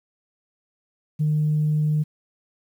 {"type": "tone", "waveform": "sine", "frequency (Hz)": 152.1, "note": "D#3", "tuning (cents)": -39, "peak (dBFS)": -17, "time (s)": [1.19, 2.04], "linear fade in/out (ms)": 20, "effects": ["tanh soft clip ceiling -14 dBFS", "9-bit"]}